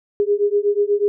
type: beating tone pair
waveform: sine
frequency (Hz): 405.5 / 413.7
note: G#4 / G#4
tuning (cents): -41 / -7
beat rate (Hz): 8.2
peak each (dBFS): -18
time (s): 0.2-1.08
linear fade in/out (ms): 0
effects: none